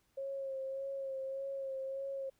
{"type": "tone with vibrato", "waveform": "sine", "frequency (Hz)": 540, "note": "C#5", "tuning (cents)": -45, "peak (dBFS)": -37, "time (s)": [0.17, 2.3], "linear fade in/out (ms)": 10, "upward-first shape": "sine", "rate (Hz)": 1.7, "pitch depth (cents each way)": 26, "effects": ["pink hiss -75 dBFS RMS until 2.39 s"]}